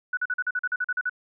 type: tone bursts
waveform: sine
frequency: 1480 Hz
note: F#6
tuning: in tune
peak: -23 dBFS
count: 12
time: 0.13-1.096 s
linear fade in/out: 5 ms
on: 42 ms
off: 42 ms
effects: none